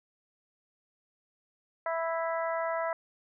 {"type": "harmonic tone", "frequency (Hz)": 329.6, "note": "E4", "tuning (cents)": 0, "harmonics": [2, 3, 4, 5, 6], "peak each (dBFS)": [-31, -35, -37, -42, -41], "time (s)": [1.86, 2.93], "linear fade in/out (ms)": 2, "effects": []}